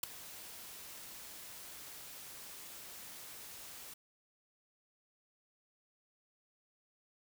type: noise with ADSR envelope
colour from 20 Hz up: white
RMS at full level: -30 dBFS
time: 0.03-3.94 s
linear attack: 7 ms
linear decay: 3 ms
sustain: -20 dB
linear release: 6 ms
effects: none